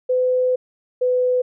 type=tone pair in turn; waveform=sine; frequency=506 / 501.3 Hz; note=B4 / B4; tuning=+42 / +26 cents; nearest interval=unison; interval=16 cents; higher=first; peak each=-15 dBFS; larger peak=neither; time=0.09-0.56 / 1.01-1.42 s; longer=first; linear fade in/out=10 ms; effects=none